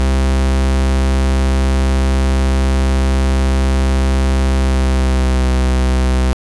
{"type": "tone with pitch glide", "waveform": "45% pulse", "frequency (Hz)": [66, 64.27], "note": ["C2", "C2"], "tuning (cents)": [16, -30], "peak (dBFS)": -11, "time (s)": [0, 6.33], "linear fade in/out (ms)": 0, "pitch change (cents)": -46, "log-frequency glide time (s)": [4.52, 5.49], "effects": ["resampled to 24000 Hz"]}